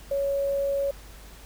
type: tone with quantisation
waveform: sine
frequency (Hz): 557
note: C#5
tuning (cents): +8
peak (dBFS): -23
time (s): 0.11-0.91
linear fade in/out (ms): 5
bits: 8
effects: added 50 Hz sine -45 dBFS peak until 1.45 s + pink hiss -49 dBFS RMS until 1.45 s